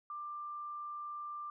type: tone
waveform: sine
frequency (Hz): 1186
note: D6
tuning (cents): +17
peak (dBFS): -40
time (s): 0.1-1.5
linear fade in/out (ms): 2
effects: none